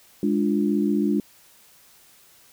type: chord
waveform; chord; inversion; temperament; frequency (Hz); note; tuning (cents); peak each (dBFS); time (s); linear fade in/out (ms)
sine; D diminished; second; equal; 207.7 / 293.7 / 349.2; Ab3 / D4 / F4; 0 / 0 / 0; -22 / -23 / -26; 0.23-1.2; 2
effects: white hiss -54 dBFS RMS until 2.52 s